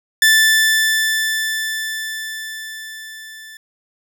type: tone with level ramp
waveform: sawtooth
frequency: 1760 Hz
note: A6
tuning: in tune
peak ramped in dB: -5 to -32 dBFS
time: 0.22-3.57 s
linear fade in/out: 2 ms
effects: none